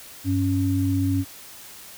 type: tone pair together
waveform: sine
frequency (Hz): 97.73 / 277.2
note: G2 / C#4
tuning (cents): -5 / 0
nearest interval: octave + tritone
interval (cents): 1805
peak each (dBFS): -22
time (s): 0.24-1.25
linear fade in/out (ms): 50
effects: white hiss -43 dBFS RMS until 1.97 s